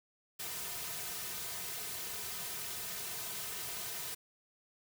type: noise with comb filter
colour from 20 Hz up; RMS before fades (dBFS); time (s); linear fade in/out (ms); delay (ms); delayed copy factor
white; -41; 0.39-4.15; 10; 3.6; -0.85
effects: none